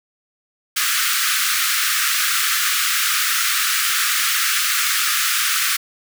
pink high-pass noise, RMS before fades -19 dBFS, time 0.76-5.77 s, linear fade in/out 10 ms, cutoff 1200 Hz, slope 96 dB/octave, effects none

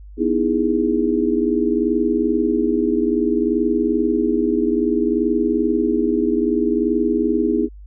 sine chord, E major seventh, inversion second, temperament just, 247.2 / 309 / 329.6 / 412 Hz, B3 / D#4 / E4 / G#4, +2 / -12 / 0 / -14 cents, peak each -21 dBFS, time 0.17-7.69 s, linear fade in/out 50 ms, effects added 50 Hz sine -36 dBFS peak until 7.86 s

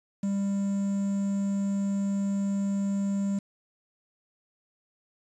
triangle tone with quantisation, 198.4 Hz, G3, 21 cents sharp, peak -23 dBFS, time 0.23-3.39 s, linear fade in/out 5 ms, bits 8, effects resampled to 24000 Hz

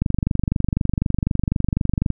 click train, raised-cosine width 5 ms, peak -6 dBFS, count 51, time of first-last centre 0.02-2.103 s, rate 24 Hz, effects none

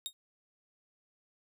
sawtooth tone with exponential decay, 3729 Hz, A#7, in tune, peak -28 dBFS, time 0.06-0.13 s, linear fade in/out 0 ms, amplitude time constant 15 ms, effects none

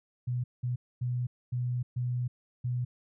sine tone bursts at uneven times, 123.47 Hz, B2, in tune, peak -28 dBFS, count 6, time 0.27-0.44 / 0.63-0.76 / 1.01-1.27 / 1.52-1.83 / 1.96-2.28 / 2.64-2.85 s, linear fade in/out 10 ms, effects none

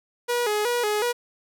sawtooth tone with vibrato, 450.5 Hz, A4, 41 cents sharp, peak -18 dBFS, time 0.28-1.13 s, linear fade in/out 20 ms, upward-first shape square, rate 2.7 Hz, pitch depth 120 cents each way, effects none

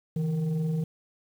sine tone with frequency modulation, 161.6 Hz, E3, 34 cents flat, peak -24 dBFS, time 0.16-0.84 s, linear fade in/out 5 ms, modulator 301 Hz, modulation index 0.42, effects tanh soft clip ceiling -20 dBFS + 9-bit

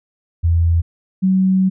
sine tone pair in turn, 84 / 188.57 Hz, E2 / F#3, +33 / +33 cents, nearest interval octave + major second, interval 1400 cents, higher second, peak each -11 dBFS, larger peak neither, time 0.43-0.82 / 1.22-1.7 s, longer second, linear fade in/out 20 ms, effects none

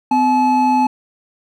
triangle tone pair together, 254.8 / 858.7 Hz, C4 / A5, -46 / -42 cents, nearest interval octave + major sixth, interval 2104 cents, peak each -14 / -11 dBFS, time 0.11-0.87 s, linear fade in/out 5 ms, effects none

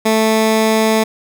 15% pulse tone, 220 Hz, A3, in tune, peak -5 dBFS, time 0.05-1.04 s, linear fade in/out 10 ms, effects none

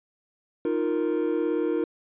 triangle chord, Eb suspended second, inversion none, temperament equal, 311.1 / 349.2 / 466.2 Hz, Eb4 / F4 / Bb4, 0 / 0 / 0 cents, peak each -25 dBFS, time 0.65-1.84 s, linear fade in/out 2 ms, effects tanh soft clip ceiling -13 dBFS + resampled to 8000 Hz

